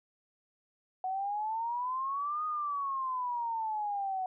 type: exponential two-way sweep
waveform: sine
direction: up then down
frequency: 740 to 1244.5 to 740 Hz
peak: -31 dBFS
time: 1.04-4.26 s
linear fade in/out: 2 ms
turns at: 2.45 s
effects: none